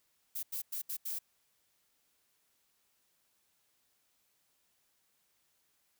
violet noise bursts at uneven times, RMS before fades -38 dBFS, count 5, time 0.35-0.43 / 0.52-0.62 / 0.72-0.82 / 0.89-0.97 / 1.05-1.19 s, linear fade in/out 10 ms, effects white hiss -75 dBFS RMS until 5.99 s

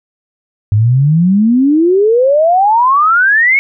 sine exponential sweep, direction up, 100.6 to 2236 Hz, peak -6 dBFS, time 0.72-3.59 s, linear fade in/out 0 ms, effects none

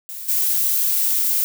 violet noise with level steps, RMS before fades -32 / -19 dBFS, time 0.09-1.44 s, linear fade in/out 0 ms, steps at 0.28 s, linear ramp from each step 10 ms, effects none

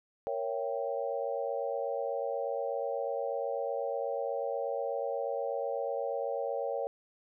sine chord, A# diminished seventh, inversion none, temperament equal with one note detuned, 466.2 / 554.4 / 671.2 / 784 Hz, A#4 / C#5 / E5 / G5, 0 / 0 / +31 / 0 cents, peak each -36 / -34 / -40 / -39 dBFS, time 0.27-6.87 s, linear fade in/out 0 ms, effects none

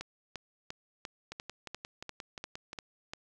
two click trains, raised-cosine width 0.2 ms, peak -24 / -22 dBFS, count 9 / 10, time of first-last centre 1.32-2.731 / 0.01-3.135 s, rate 5.67 / 2.88 Hz, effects none

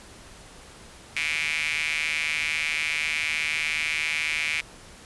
square tone with high-pass filter, 77 Hz, D#2, 17 cents flat, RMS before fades -27 dBFS, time 1.16-4.61 s, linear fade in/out 5 ms, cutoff 2300 Hz, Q 6.8, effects pink hiss -47 dBFS RMS until 5.05 s + resampled to 24000 Hz

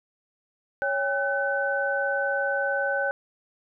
sine tone cluster, 557 / 802 / 1514 Hz, C#5 / G5 / F#6, +8 / +39 / +39 cents, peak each -27 / -31 / -26 dBFS, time 0.82-3.11 s, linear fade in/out 0 ms, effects none

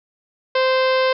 harmonic tone with a mistuned harmonic, 520 Hz, C5, 11 cents flat, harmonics 1 / 2 / 3 / 4 / 5 / 6 / 7 / 8 / 9 / 10, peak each -16 / -22 / -26 / -28 / -30 / -32 / -33 / -34 / -35 / -36 dBFS, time 0.55-1.13 s, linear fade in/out 5 ms, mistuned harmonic 5, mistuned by +16 cents, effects none

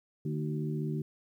harmonic tone with a mistuned harmonic, 75.6 Hz, D#2, 49 cents flat, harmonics 2 / 3 / 4 / 5, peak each -32 / -38 / -41 / -40 dBFS, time 0.25-1.02 s, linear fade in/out 5 ms, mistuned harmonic 4, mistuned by +50 cents, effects 11-bit

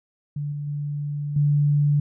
sine tone with level steps, 145.8 Hz, D3, 12 cents flat, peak -25 / -27 / -25 / -16 dBFS, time 0.36-2 s, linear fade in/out 5 ms, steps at 0.52 / 0.67 / 1.36 s, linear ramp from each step 5 ms, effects none

